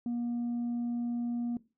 sine tone, 238.6 Hz, A#3, 41 cents sharp, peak -28 dBFS, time 0.06-1.57 s, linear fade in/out 2 ms, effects noise-tail reverb RT60 0.3 s tail -20 dB re dry + tanh soft clip ceiling -29 dBFS

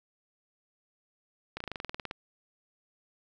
slowing click train, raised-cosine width 0.3 ms, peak -20 dBFS, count 13, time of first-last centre 1.57-2.111 s, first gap 34 ms, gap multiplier 1.05, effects none

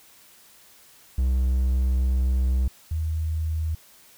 triangle / sine tone pair in turn, 64 / 79.44 Hz, C2 / D#2, -38 / +37 cents, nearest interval major third, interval 375 cents, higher second, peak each -17 / -23 dBFS, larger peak first, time 1.18-2.68 / 2.91-3.75 s, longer first, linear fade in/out 5 ms, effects white hiss -53 dBFS RMS until 4.17 s

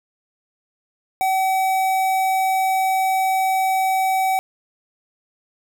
square tone with notch filter, 761 Hz, F#5, 48 cents sharp, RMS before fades -19 dBFS, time 1.21-4.39 s, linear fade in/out 0 ms, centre 4700 Hz, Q 0.93, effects none

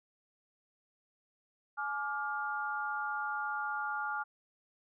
sine chord, D diminished, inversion second, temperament just, 845.8 / 1174.7 / 1409.6 Hz, Ab5 / D6 / F6, +31 / 0 / +16 cents, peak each -38 / -40 / -36 dBFS, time 1.77-4.24 s, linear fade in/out 20 ms, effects none

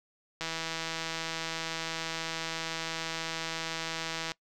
click train, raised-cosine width 0.2 ms, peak -17 dBFS, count 638, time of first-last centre 0.41-4.318 s, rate 163 Hz, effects noise-tail reverb RT60 0.1 s tail -22 dB re dry

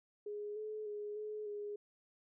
sine tone with pitch steps, 415.6 / 429.2 / 416.4 / 425.3 / 413.5 Hz, G#4 / A4 / G#4 / G#4 / G#4, +1 / -43 / +5 / +41 / -8 cents, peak -40 dBFS, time 0.26-1.76 s, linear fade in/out 5 ms, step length 300 ms, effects none

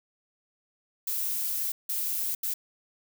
violet noise bursts at uneven times, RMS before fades -30 dBFS, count 3, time 1.07-1.72 / 1.89-2.35 / 2.43-2.54 s, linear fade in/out 5 ms, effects none

